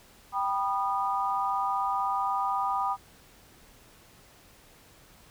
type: chord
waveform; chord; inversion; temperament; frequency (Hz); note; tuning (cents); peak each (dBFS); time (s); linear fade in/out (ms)
sine; G augmented; none; just; 784 / 980 / 1225; G5 / B5 / D#6; 0 / -14 / -27; -30; 0.32-2.97; 50
effects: pink hiss -56 dBFS RMS until 5.3 s